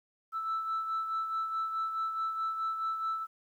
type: beating tone pair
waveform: sine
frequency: 1318.5 / 1323.2 Hz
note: E6 / E6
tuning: 0 / +6 cents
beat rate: 4.7 Hz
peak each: -30 / -39 dBFS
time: 0.32-3.27 s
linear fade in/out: 50 ms
effects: tanh soft clip ceiling -27 dBFS + 11-bit